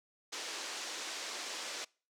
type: band-pass noise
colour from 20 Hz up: white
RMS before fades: -42 dBFS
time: 0.32-1.85 s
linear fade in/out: 10 ms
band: 300 to 6800 Hz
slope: 24 dB/octave
effects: noise-tail reverb RT60 0.4 s tail -26 dB re dry